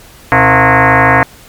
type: tone with frequency modulation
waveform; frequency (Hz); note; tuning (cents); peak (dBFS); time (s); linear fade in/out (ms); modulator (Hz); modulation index
sine; 466.2; A#4; 0; -4; 0.32-1.23; 0; 197; 8
effects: pink hiss -38 dBFS RMS until 1.48 s + MP3 96 kbps